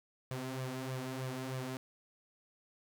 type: tone with flanger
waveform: sawtooth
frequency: 130 Hz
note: C3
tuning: 11 cents flat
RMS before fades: -40 dBFS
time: 0.31-1.77 s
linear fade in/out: 0 ms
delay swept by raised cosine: 1.7 to 4.8 ms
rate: 3.2 Hz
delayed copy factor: +0.65
effects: none